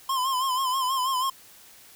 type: tone with vibrato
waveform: square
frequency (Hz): 1041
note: C6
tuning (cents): -9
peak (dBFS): -24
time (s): 0.09-1.3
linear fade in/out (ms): 5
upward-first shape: sine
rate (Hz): 6.2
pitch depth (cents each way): 71
effects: white hiss -51 dBFS RMS until 1.95 s